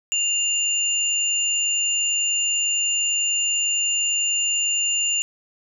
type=tone pair together; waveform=sine; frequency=2798 / 7051 Hz; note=F7 / A8; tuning=+3 / +3 cents; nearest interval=octave + major third; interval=1600 cents; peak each=-22 dBFS; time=0.12-5.22 s; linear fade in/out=0 ms; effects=none